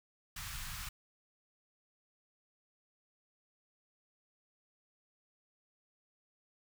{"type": "band-stop noise", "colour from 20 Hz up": "pink", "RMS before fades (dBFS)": -43, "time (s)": [0.36, 0.89], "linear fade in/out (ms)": 5, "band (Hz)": [140, 1100], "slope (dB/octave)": 24, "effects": []}